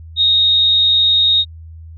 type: tone with amplitude modulation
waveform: sine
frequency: 3729 Hz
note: A#7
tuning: in tune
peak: -8 dBFS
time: 0.16-1.45 s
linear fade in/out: 50 ms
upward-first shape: sine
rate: 197 Hz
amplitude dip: 30%
effects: added 81 Hz sine -32 dBFS peak until 1.97 s